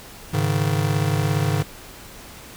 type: chord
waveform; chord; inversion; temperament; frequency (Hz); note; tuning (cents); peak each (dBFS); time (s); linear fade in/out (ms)
square; Ab suspended fourth; none; just; 103.83 / 138.43 / 155.74; Ab2 / Db3 / Eb3; 0 / -2 / +2; -24; 0.33-1.63; 10
effects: pink hiss -41 dBFS RMS until 2.56 s